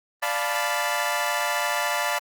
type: chord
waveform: 20% pulse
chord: B half-diminished seventh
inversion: first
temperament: equal with one note detuned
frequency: 587.3 / 698.5 / 873.9 / 987.8 Hz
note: D5 / F5 / A5 / B5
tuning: 0 / 0 / -12 / 0 cents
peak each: -24 dBFS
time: 0.22-2.19 s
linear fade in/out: 10 ms
effects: Opus 32 kbps